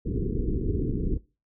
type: low-pass noise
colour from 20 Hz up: pink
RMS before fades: -27 dBFS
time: 0.05-1.18 s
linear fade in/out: 10 ms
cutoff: 450 Hz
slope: 96 dB/octave
effects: noise-tail reverb RT60 0.3 s tail -21 dB re dry